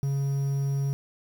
triangle tone with quantisation, 138.7 Hz, C#3, 1 cent sharp, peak -22 dBFS, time 0.03-0.93 s, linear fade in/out 0 ms, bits 8, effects none

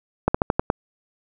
slowing click train, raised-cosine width 1 ms, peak -3 dBFS, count 6, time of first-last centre 0.28-0.701 s, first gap 65 ms, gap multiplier 1.13, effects none

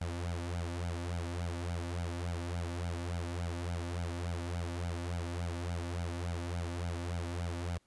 sawtooth tone with flanger, 86.3 Hz, F2, 20 cents flat, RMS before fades -37 dBFS, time 0.01-7.78 s, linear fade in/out 5 ms, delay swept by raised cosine 1.3 to 3.5 ms, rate 3.5 Hz, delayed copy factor +0.95, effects pink hiss -73 dBFS RMS until 7.86 s + resampled to 24000 Hz

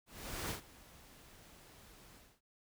pink noise with ADSR envelope, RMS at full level -39 dBFS, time 0.06-2.41 s, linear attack 440 ms, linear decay 110 ms, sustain -20 dB, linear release 250 ms, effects none

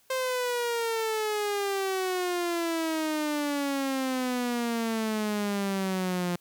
sawtooth exponential sweep, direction down, 525 to 174.61 Hz, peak -23 dBFS, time 0.1-6.36 s, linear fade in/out 5 ms, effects white hiss -64 dBFS RMS until 6.4 s

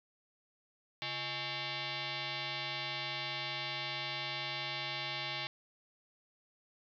sine tone with frequency modulation, 622.3 Hz, D#5, in tune, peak -36 dBFS, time 1.02-5.47 s, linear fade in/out 0 ms, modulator 485 Hz, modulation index 7.9, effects none

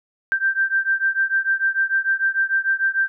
sine beating tone pair, 1568 / 1574.7 Hz, G6 / G6, 0 / +7 cents, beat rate 6.7 Hz, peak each -20 / -21 dBFS, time 0.32-3.08 s, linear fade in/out 0 ms, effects none

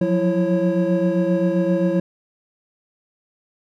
triangle tone cluster, 175.6 / 183.2 / 334.4 / 547 Hz, F3 / F#3 / E4 / C#5, +10 / -17 / +25 / -23 cents, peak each -20 dBFS, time 0.01-2 s, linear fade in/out 5 ms, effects none

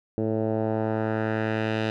10% pulse tone with low-pass filter sweep, 110 Hz, A2, in tune, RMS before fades -26 dBFS, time 0.18-1.9 s, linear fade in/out 0 ms, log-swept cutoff 440 to 3400 Hz, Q 1.4, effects none

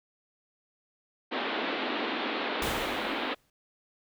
pink band-pass noise, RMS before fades -32 dBFS, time 1.31-3.35 s, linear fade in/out 20 ms, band 230 to 3900 Hz, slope 48 dB/octave
pink noise with exponential decay, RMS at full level -32 dBFS, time 2.62-3.5 s, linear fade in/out 2 ms, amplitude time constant 190 ms
effects none

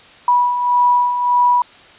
sine beating tone pair, 976 / 977.7 Hz, B5 / B5, -21 / -18 cents, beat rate 1.7 Hz, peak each -20 / -12 dBFS, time 0.28-1.62 s, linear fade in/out 2 ms, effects white hiss -43 dBFS RMS until 1.98 s + resampled to 8000 Hz

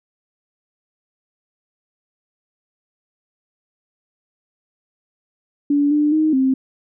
sine tone with pitch steps, 287.7 / 297.3 / 311.4 / 263.7 Hz, D4 / D4 / D#4 / C4, -36 / +21 / +2 / +14 cents, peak -13 dBFS, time 5.7-6.54 s, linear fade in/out 5 ms, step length 210 ms, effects none

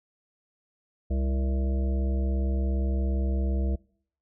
harmonic tone with a mistuned harmonic, 66.1 Hz, C2, 18 cents sharp, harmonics 1 / 3 / 5 / 7 / 9 / 10, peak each -24 / -34 / -38 / -41 / -43 / -44 dBFS, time 1.1-3.76 s, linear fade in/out 10 ms, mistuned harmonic 9, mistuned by -33 cents, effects noise-tail reverb RT60 0.6 s tail -24 dB re dry

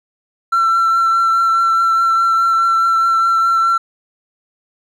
triangle tone with vibrato, 1349 Hz, E6, 40 cents sharp, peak -8 dBFS, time 0.52-3.78 s, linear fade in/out 10 ms, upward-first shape triangle, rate 4.8 Hz, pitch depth 16 cents each way, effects tanh soft clip ceiling -6 dBFS

